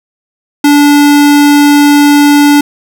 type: tone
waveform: square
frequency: 290 Hz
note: D4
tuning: 22 cents flat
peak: -3 dBFS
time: 0.64-2.61 s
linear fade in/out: 5 ms
effects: none